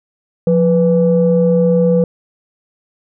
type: tone pair together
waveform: sine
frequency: 176.19 / 493.9 Hz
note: F3 / B4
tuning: +16 / 0 cents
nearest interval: octave + tritone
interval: 1784 cents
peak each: -11 dBFS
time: 0.47-2.04 s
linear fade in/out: 2 ms
effects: tanh soft clip ceiling -2 dBFS